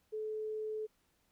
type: tone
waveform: sine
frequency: 432.1 Hz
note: A4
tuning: 31 cents flat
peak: -36 dBFS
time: 0.12-0.87 s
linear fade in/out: 20 ms
effects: pink hiss -75 dBFS RMS until 1.31 s